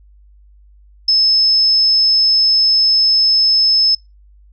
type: tone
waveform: sine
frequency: 5220 Hz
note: E8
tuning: 18 cents flat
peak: -9 dBFS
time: 1.08-3.95 s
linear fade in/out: 5 ms
effects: noise-tail reverb RT60 0.2 s tail -22 dB re dry + added 50 Hz sine -43 dBFS peak until 4.52 s